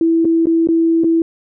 sine tone with dropouts, 329.6 Hz, E4, in tune, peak -10 dBFS, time 0.01-1.22 s, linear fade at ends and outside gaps 2 ms, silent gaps 0.247-0.252 / 0.457-0.469 / 0.673-0.687 / 1.037-1.043 s, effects none

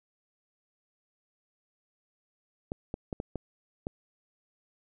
clicks, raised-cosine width 2 ms, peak -20 dBFS, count 6, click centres 2.719 / 2.941 / 3.128 / 3.201 / 3.357 / 3.869 s, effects none

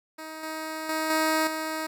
10% pulse tone with level steps, 315.4 Hz, D#4, 24 cents sharp, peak -29 / -24 / -18 / -14 / -21 dBFS, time 0.18-1.87 s, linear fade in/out 10 ms, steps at 0.43 / 0.89 / 1.1 / 1.47 s, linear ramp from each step 2 ms, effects none

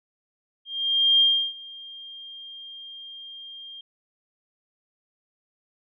sine tone with ADSR envelope, 3205 Hz, G7, 38 cents sharp, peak -14 dBFS, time 0.65-3.81 s, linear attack 550 ms, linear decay 330 ms, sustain -24 dB, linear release 4 ms, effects none

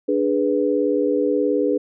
sine chord, G# diminished, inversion second, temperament equal, 293.7 / 415.3 / 493.9 Hz, D4 / G#4 / B4, 0 / 0 / 0 cents, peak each -21 dBFS, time 0.08-1.78 s, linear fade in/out 10 ms, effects none

